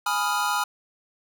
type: chord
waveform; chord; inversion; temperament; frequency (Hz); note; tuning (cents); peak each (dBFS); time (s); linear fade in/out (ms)
square; F half-diminished seventh; first; equal; 830.6 / 987.8 / 1244.5 / 1396.9; Ab5 / Cb6 / Eb6 / F6; 0 / 0 / 0 / 0; -29; 0.06-0.64; 5
effects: none